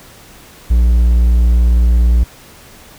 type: tone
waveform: triangle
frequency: 59 Hz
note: A#1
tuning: 22 cents sharp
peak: -5 dBFS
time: 0.7-2.24 s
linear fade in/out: 10 ms
effects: pink hiss -40 dBFS RMS until 2.98 s